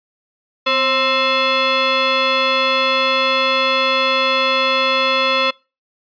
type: tone with frequency modulation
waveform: sine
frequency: 1046.5 Hz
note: C6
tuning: in tune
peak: -13 dBFS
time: 0.66-5.51 s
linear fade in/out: 10 ms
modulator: 790 Hz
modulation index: 3.5
effects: noise-tail reverb RT60 0.3 s tail -25 dB re dry + resampled to 11025 Hz